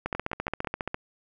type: two click trains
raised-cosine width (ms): 0.5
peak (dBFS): -16 / -14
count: 4 / 14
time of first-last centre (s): 0.15-0.647 / 0.06-0.944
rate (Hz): 6.04 / 14.7
effects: none